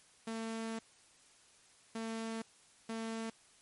sawtooth tone bursts at uneven times, 225.1 Hz, A3, 40 cents sharp, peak -34 dBFS, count 3, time 0.27-0.79 / 1.95-2.42 / 2.89-3.3 s, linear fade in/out 5 ms, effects white hiss -64 dBFS RMS until 3.61 s + MP3 48 kbps

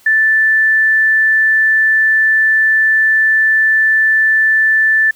sine tone, 1760 Hz, A6, in tune, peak -8 dBFS, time 0.06-5.11 s, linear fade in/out 5 ms, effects white hiss -48 dBFS RMS until 5.15 s

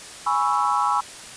sine chord, C# minor seventh, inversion second, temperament equal, 830.6 / 987.8 / 1108.7 / 1318.5 Hz, G#5 / B5 / C#6 / E6, 0 / 0 / 0 / 0 cents, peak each -24 dBFS, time 0.26-1.01 s, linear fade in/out 10 ms, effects white hiss -39 dBFS RMS until 1.36 s + resampled to 22050 Hz

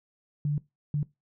sine tone bursts at uneven times, 146.83 Hz, D3, in tune, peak -24 dBFS, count 2, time 0.45-0.58 / 0.94-1.03 s, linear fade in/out 2 ms, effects noise-tail reverb RT60 0.2 s tail -20 dB re dry

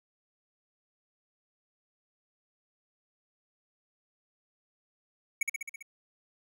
square tone with echo, 2234 Hz, C#7, 13 cents sharp, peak -25 dBFS, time 5.41-5.43 s, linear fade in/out 5 ms, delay 66 ms, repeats 6, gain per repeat -3 dB, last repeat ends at 5.826 s, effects none

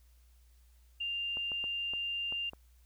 sine tone, 2794 Hz, F7, in tune, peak -33 dBFS, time 1-2.5 s, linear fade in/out 10 ms
clicks, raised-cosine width 1 ms, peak -33 dBFS, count 6, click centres 1.371 / 1.518 / 1.641 / 1.936 / 2.324 / 2.534 s
effects added 60 Hz sine -59 dBFS peak until 2.85 s + white hiss -72 dBFS RMS until 2.85 s

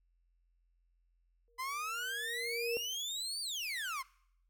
sine tone with exponential growth, 469.4 Hz, A#4, 12 cents sharp, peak -31 dBFS, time 1.48-2.77 s, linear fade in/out 0 ms, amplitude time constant 280 ms
30% pulse exponential two-way sweep, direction up then down, 1009 to 4699 to 1009 Hz, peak -34 dBFS, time 1.58-4.03 s, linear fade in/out 20 ms, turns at 3.41 s
effects noise-tail reverb RT60 0.7 s tail -22 dB re dry + added 43 Hz sine -70 dBFS peak until 4.49 s

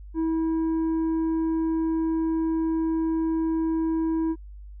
sine tone with tanh clipping, 323.7 Hz, E4, 31 cents flat, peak -23 dBFS, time 0.14-4.36 s, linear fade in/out 50 ms, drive 5 dB, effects added 50 Hz sine -39 dBFS peak until 4.8 s

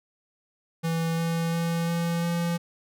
square tone with pitch steps, 164.81 / 166.24 / 167.69 / 169.15 / 170.62 Hz, E3 / E3 / E3 / E3 / F3, 0 / +15 / +30 / +45 / -40 cents, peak -25 dBFS, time 0.83-2.58 s, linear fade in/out 20 ms, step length 350 ms, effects none

